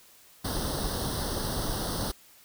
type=noise with comb filter; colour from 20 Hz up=pink; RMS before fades=-31 dBFS; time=0.44-2.12 s; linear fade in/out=10 ms; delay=0.21 ms; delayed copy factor=+1; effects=white hiss -56 dBFS RMS until 2.44 s